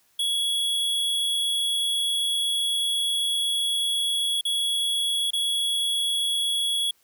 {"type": "tone with dropouts", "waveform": "square", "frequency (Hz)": 3353, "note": "G#7", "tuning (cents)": 16, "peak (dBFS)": -23, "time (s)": [0.19, 6.91], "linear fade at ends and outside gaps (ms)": 5, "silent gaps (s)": [[4.411, 4.451], [5.306, 5.332]], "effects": ["white hiss -64 dBFS RMS until 7.03 s"]}